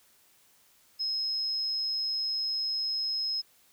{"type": "tone", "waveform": "sine", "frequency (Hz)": 5140, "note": "E8", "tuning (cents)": -45, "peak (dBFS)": -28, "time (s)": [0.99, 3.42], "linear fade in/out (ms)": 20, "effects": ["white hiss -63 dBFS RMS until 3.72 s"]}